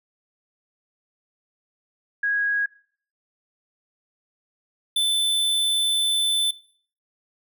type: tone pair in turn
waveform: sine / square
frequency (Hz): 1651 / 3521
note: G#6 / A7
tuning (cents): -11 / 0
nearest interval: octave + minor second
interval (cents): 1311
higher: second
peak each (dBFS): -20 / -19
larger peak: second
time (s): 2.23-2.66 / 4.96-6.51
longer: second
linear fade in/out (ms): 5
effects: noise-tail reverb RT60 0.5 s tail -20 dB re dry